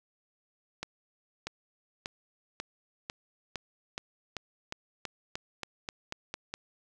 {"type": "accelerating click train", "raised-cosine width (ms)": 0.2, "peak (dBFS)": -18, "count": 16, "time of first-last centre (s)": [0.83, 6.54], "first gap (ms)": 640, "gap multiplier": 0.92, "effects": []}